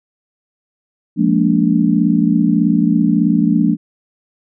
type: chord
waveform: sine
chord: Bb dominant seventh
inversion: second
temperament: just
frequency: 174.81 / 209.8 / 233.1 / 291.4 Hz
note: F3 / Ab3 / Bb3 / D4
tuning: +2 / +18 / 0 / -13 cents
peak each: -16 dBFS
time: 1.16-3.77 s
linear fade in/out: 50 ms
effects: none